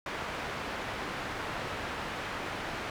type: low-pass noise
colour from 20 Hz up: white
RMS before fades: -37 dBFS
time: 0.06-2.9 s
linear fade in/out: 2 ms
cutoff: 1800 Hz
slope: 12 dB/octave
effects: none